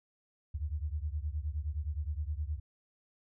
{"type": "beating tone pair", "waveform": "sine", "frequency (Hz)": [71.7, 81.3], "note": ["D2", "E2"], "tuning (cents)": [-41, -23], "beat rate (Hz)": 9.6, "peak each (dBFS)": [-35, -37], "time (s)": [0.54, 2.6], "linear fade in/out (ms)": 10, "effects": []}